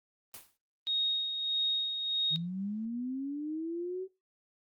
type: noise with exponential decay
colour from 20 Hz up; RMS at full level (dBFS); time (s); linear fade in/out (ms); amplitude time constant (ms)
white; -42; 0.34-0.57; 1; 50
type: tone with tremolo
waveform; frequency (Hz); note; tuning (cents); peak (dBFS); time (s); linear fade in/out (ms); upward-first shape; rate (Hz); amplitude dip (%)
sine; 3739; A#7; +4; -27; 0.87-2.36; 0; sine; 1.6; 50
type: linear sweep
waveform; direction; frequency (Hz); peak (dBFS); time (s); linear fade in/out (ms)
sine; up; 155.56 to 381.1; -33; 2.3-4.08; 50
effects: noise-tail reverb RT60 0.2 s tail -18 dB re dry + Opus 24 kbps